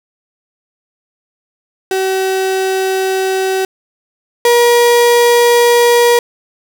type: tone pair in turn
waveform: 35% pulse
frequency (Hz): 380.3 / 477.4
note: F#4 / A#4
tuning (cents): +48 / +41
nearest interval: major third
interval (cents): 393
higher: second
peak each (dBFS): -11 / -5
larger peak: second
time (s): 1.91-3.65 / 4.45-6.19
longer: neither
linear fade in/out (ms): 2
effects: none